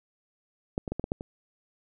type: clicks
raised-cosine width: 2 ms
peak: -14 / -20 / -17 / -17 / -17 / -14 / -23 dBFS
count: 7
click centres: 0.779 / 0.878 / 0.92 / 0.996 / 1.041 / 1.119 / 1.209 s
effects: none